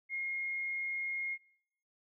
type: tone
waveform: sine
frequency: 2144 Hz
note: C7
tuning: 42 cents sharp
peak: -34 dBFS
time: 0.09-1.38 s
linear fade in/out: 50 ms
effects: noise-tail reverb RT60 0.8 s tail -24 dB re dry